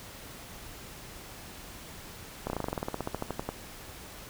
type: slowing click train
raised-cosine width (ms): 1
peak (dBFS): -17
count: 19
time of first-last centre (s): 2.47-3.49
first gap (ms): 30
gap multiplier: 1.07
effects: pink hiss -46 dBFS RMS until 4.29 s